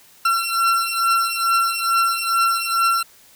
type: beating tone pair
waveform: 40% pulse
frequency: 1357 / 1359.3 Hz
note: E6 / F6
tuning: +50 / -47 cents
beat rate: 2.3 Hz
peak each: -19 dBFS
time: 0.25-3.03 s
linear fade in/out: 5 ms
effects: white hiss -50 dBFS RMS until 3.35 s